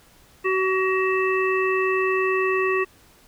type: harmonic tone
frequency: 377.4 Hz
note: F#4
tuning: 34 cents sharp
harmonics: 1 / 3 / 5 / 7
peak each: -21 / -26 / -27 / -28 dBFS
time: 0.44-2.85 s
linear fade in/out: 20 ms
effects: pink hiss -54 dBFS RMS until 3.27 s